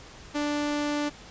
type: tone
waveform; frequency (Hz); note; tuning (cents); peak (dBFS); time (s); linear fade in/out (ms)
sawtooth; 293.7; D4; 0; -22; 0.34-1.1; 20
effects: pink hiss -47 dBFS RMS until 1.3 s + resampled to 16000 Hz